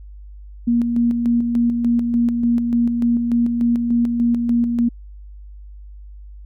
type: tone with tremolo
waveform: sine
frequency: 236.6 Hz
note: A#3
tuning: 26 cents sharp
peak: -13 dBFS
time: 0.67-4.89 s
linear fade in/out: 10 ms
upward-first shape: square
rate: 3.4 Hz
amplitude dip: 40%
effects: added 50 Hz sine -35 dBFS peak until 6.45 s